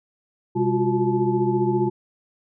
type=tone cluster; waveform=sine; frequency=128.5 / 202.1 / 352.5 / 367.4 / 866 Hz; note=C3 / G#3 / F4 / F#4 / A5; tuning=-31 / -47 / +16 / -12 / -28 cents; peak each=-26 / -26 / -21 / -26 / -28 dBFS; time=0.55-1.9 s; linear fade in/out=20 ms; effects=none